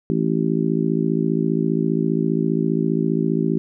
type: harmonic tone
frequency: 55 Hz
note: A1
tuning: in tune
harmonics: 3 / 4 / 5 / 6 / 7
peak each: -22 / -23 / -24 / -25 / -25 dBFS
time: 0.1-3.58 s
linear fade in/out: 0 ms
effects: none